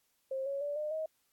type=tone with pitch steps; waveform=sine; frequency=532 / 555.2 / 579.5 / 604.8 / 631.2 Hz; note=C5 / C#5 / D5 / D#5 / D#5; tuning=+29 / +3 / -23 / -49 / +25 cents; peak=-33 dBFS; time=0.31-1.06 s; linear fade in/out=5 ms; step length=150 ms; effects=white hiss -75 dBFS RMS until 1.32 s + AAC 64 kbps